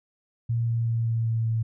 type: tone with pitch steps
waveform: sine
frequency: 116.54 / 115.8 / 115.07 / 114.34 / 113.62 / 112.9 Hz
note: A#2 / A#2 / A#2 / A#2 / A#2 / A2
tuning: 0 / -11 / -22 / -33 / -44 / +45 cents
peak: -22 dBFS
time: 0.49-1.63 s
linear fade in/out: 10 ms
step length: 190 ms
effects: none